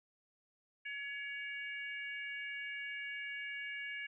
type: harmonic tone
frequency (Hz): 563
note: C#5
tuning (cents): +27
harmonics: 3 / 4 / 5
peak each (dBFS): -44 / -43 / -49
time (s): 0.85-4.07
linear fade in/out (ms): 10
effects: none